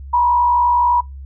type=tone with frequency modulation; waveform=sine; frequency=968 Hz; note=B5; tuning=35 cents flat; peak=-11 dBFS; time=0.13-1.01 s; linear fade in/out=10 ms; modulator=51.9 Hz; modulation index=0.52; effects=noise-tail reverb RT60 0.2 s tail -25 dB re dry + added 68 Hz sine -30 dBFS peak until 1.25 s